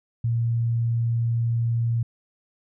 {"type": "tone", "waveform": "sine", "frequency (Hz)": 116.54, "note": "A#2", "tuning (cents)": 0, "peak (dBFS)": -20, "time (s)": [0.24, 2.03], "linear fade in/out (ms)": 5, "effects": []}